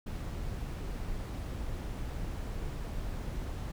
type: noise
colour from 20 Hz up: brown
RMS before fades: -37 dBFS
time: 0.06-3.72 s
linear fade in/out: 10 ms
effects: none